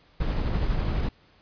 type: noise with tremolo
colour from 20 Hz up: brown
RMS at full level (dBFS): -24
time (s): 0.2-1.09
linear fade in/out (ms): 5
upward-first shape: triangle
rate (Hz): 12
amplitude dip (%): 35
effects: pink hiss -59 dBFS RMS until 1.41 s + resampled to 11025 Hz